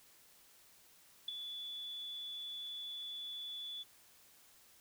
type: tone with ADSR envelope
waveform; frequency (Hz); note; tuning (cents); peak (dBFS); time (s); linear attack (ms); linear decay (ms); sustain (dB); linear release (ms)
sine; 3448; A7; -36; -33; 1.28-3.84; 5; 10; -9; 25
effects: white hiss -64 dBFS RMS until 4.8 s